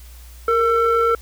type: ring-modulated tone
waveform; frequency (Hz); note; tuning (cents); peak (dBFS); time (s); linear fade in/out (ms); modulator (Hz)
triangle; 440; A4; 0; -9; 0.48-1.15; 2; 904
effects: added 60 Hz sine -38 dBFS peak until 1.21 s + white hiss -48 dBFS RMS until 1.21 s